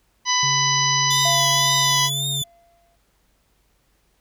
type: harmonic tone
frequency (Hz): 996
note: B5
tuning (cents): +14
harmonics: 1 / 2 / 3 / 4 / 5 / 6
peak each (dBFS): -22 / -25 / -25 / -27 / -25 / -23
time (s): 0.25-2.1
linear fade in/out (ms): 50
type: tone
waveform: triangle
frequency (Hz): 138.5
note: C#3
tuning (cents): -1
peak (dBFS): -25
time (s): 0.43-2.42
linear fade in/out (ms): 2
type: tone with vibrato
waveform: sawtooth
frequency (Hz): 3497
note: A7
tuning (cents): -11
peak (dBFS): -20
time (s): 1.1-2.44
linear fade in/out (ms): 10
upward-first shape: triangle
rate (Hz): 1.9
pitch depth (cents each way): 99
type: tone with exponential decay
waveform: triangle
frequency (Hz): 685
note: F5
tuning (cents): -34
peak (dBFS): -20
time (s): 1.25-2.96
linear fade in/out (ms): 5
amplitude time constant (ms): 370
effects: added 48 Hz sine -65 dBFS peak until 4.2 s + pink hiss -65 dBFS RMS until 4.2 s